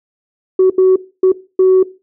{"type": "tone bursts at uneven times", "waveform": "sine", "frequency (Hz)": 374.5, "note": "F#4", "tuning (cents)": 21, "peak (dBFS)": -4, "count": 4, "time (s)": [[0.59, 0.7], [0.78, 0.96], [1.23, 1.32], [1.59, 1.83]], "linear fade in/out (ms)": 5, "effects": ["noise-tail reverb RT60 0.3 s tail -18 dB re dry", "tanh soft clip ceiling -3 dBFS"]}